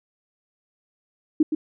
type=tone with echo; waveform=sine; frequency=309 Hz; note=D#4; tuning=12 cents flat; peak=-13 dBFS; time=1.4-1.43 s; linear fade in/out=5 ms; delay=120 ms; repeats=1; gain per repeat=-7 dB; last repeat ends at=1.55 s; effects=none